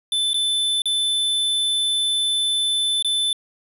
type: tone with dropouts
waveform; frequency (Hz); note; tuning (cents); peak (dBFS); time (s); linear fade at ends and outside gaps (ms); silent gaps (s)
square; 3520; A7; 0; -19; 0.12-3.33; 2; 0.333-0.342 / 0.82-0.856 / 3.025-3.046
effects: resampled to 32000 Hz + 8-bit